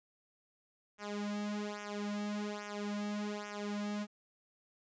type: tone with flanger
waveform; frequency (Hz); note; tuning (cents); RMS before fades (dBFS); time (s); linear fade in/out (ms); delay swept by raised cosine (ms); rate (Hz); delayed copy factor
sawtooth; 207; G#3; -5; -39; 0.98-4.07; 50; 0.23 to 2.83; 1.2; -1
effects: resampled to 16000 Hz + 12-bit